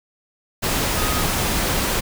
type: tone in noise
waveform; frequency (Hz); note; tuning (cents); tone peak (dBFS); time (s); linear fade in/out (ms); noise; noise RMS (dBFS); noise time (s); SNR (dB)
sine; 1254; D#6; +13; -29; 0.96-1.24; 20; pink; -21; 0.62-2.01; -11
effects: none